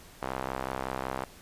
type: tone with band-pass filter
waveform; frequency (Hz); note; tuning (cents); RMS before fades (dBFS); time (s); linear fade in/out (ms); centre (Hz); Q
sawtooth; 65.41; C2; 0; -35; 0.22-1.25; 5; 930; 1.2
effects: pink hiss -52 dBFS RMS until 1.41 s + resampled to 32000 Hz